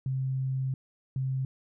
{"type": "tone pair in turn", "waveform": "sine", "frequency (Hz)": [132.1, 132.1], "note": ["C3", "C3"], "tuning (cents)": [17, 17], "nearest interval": "unison", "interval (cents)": 0, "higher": "neither", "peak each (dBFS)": -27, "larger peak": "neither", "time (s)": [[0.06, 0.74], [1.16, 1.45]], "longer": "first", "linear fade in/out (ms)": 2, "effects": []}